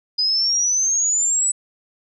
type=exponential sweep; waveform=sine; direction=up; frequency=4948 to 7980 Hz; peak=-16 dBFS; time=0.18-1.52 s; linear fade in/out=10 ms; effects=none